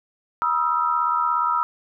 sine tone cluster, 966 / 1263 / 1340 Hz, B5 / D#6 / E6, -39 / +26 / +28 cents, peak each -23 dBFS, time 0.42-1.63 s, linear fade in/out 0 ms, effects none

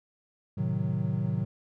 triangle chord, A diminished seventh, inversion none, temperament equal, 110 / 130.81 / 155.56 / 185 Hz, A2 / C3 / Eb3 / Gb3, 0 / 0 / 0 / 0 cents, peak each -30 dBFS, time 0.57-1.45 s, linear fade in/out 10 ms, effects none

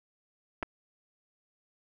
clicks, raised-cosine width 0.5 ms, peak -19 dBFS, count 2, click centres 0.627 / 0.63 s, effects none

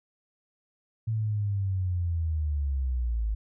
sine linear sweep, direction down, 112.5 to 51.9 Hz, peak -25 dBFS, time 1.07-3.35 s, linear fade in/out 10 ms, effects none

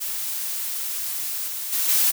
blue noise with level steps, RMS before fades -28 / -30 / -23 / -19 dBFS, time 0-2.12 s, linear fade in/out 20 ms, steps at 1.47 / 1.72 / 1.88 s, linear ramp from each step 10 ms, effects none

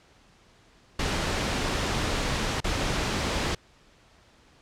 pink noise with dropouts, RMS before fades -27 dBFS, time 0.99-3.55 s, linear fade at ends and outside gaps 5 ms, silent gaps 2.604-2.642 s, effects pink hiss -58 dBFS RMS until 4.61 s + low-pass 6000 Hz 12 dB/octave

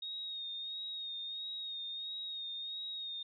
sine tone with vibrato, 3729 Hz, A#7, in tune, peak -39 dBFS, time 0.02-3.23 s, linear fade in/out 5 ms, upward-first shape sine, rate 1.5 Hz, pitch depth 36 cents each way, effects none

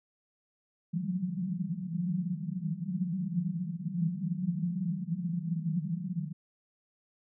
white band-pass noise, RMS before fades -33 dBFS, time 0.93-6.33 s, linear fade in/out 10 ms, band 160 to 190 Hz, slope 96 dB/octave, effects none

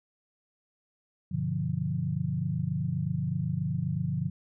sine chord, G dominant seventh, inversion none, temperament equal, 98 / 123.47 / 146.83 / 174.61 Hz, G2 / B2 / D3 / F3, 0 / 0 / 0 / 0 cents, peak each -36 / -34 / -31 / -32 dBFS, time 1.31-4.3 s, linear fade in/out 10 ms, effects none

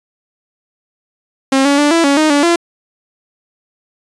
sawtooth tone with pitch steps, 268.6 / 282.8 / 292.6 / 333 / 280.8 / 310 / 287.4 / 341.2 Hz, C4 / C#4 / D4 / E4 / C#4 / D#4 / D4 / F4, +46 / +35 / -6 / +18 / +22 / -6 / -37 / -40 cents, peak -5 dBFS, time 1.52-2.56 s, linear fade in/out 5 ms, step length 130 ms, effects resampled to 22050 Hz

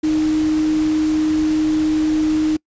sine tone in noise, 310 Hz, D#4, 6 cents flat, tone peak -14 dBFS, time 0.03-2.57 s, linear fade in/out 10 ms, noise pink, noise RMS -32 dBFS, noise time 0.03-2.57 s, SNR +15 dB, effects noise-tail reverb RT60 0.1 s tail -26 dB re dry + resampled to 16000 Hz

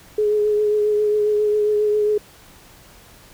sine tone with vibrato, 420.9 Hz, G#4, 23 cents sharp, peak -15 dBFS, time 0.18-2.18 s, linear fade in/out 5 ms, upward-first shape triangle, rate 7.4 Hz, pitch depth 24 cents each way, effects pink hiss -47 dBFS RMS until 3.33 s

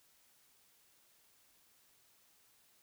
silence, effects white hiss -69 dBFS RMS until 2.82 s

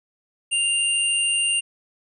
sine tone pair together, 2794 / 8853 Hz, F7 / C#9, 0 / -3 cents, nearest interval octave + minor sixth, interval 1997 cents, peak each -20 / -24 dBFS, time 0.51-1.61 s, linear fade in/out 20 ms, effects none

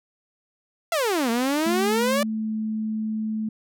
sawtooth exponential two-way sweep, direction down then up, 698.5 to 225 to 594 Hz, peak -17 dBFS, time 0.92-2.23 s, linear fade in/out 2 ms, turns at 1.3 s
sine tone with pitch glide, 220 to 217.6 Hz, A3 to A3, 0 to -19 cents, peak -24 dBFS, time 1.66-3.49 s, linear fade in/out 5 ms, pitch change -19 cents, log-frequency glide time 2.13-2.54 s
effects none

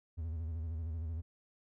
triangle tone with vibrato, 81 Hz, E2, 30 cents flat, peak -34 dBFS, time 0.17-1.22 s, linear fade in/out 20 ms, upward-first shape square, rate 13 Hz, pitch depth 71 cents each way, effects none

